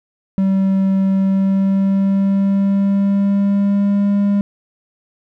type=tone with pitch glide; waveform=triangle; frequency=192.8 to 201.6 Hz; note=G3 to G3; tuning=-28 to +49 cents; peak=-10 dBFS; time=0.38-4.41 s; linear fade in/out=0 ms; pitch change=+77 cents; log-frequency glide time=1.18-4.09 s; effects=none